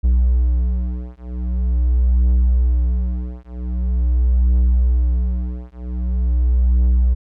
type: beating tone pair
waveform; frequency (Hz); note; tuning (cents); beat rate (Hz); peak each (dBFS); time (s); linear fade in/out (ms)
triangle; 61.1 / 61.54; B1 / B1; -18 / -5; 0.44; -15; 0.03-7.15; 20
effects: none